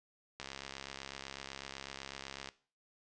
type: click train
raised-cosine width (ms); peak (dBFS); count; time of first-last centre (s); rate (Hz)
0.2; -25; 143; 0.4-2.488; 68
effects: noise-tail reverb RT60 0.4 s tail -18 dB re dry + resampled to 22050 Hz